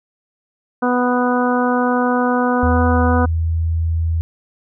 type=harmonic tone; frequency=247.4 Hz; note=B3; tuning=3 cents sharp; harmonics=1 / 2 / 3 / 4 / 5 / 6; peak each=-17 / -20 / -22 / -23 / -24 / -25 dBFS; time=0.82-3.26 s; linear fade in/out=10 ms
type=tone with pitch glide; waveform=sine; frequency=81.5 to 82.11 Hz; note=E2 to E2; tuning=-19 to -6 cents; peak=-15 dBFS; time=2.63-4.21 s; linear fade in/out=0 ms; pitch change=+13 cents; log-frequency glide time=3.08-3.66 s
effects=none